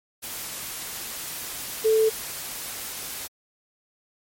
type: tone in noise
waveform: sine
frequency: 440 Hz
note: A4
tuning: in tune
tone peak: -16 dBFS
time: 1.84-2.1 s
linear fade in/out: 20 ms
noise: white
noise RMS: -34 dBFS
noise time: 0.22-3.28 s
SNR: +15 dB
effects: MP3 64 kbps